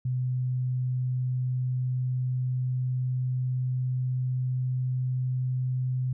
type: tone with pitch glide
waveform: sine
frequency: 126.8 to 127.83 Hz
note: B2 to C3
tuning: +46 to -40 cents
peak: -25 dBFS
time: 0.05-6.13 s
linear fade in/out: 5 ms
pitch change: +14 cents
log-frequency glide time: 0.82-5.97 s
effects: none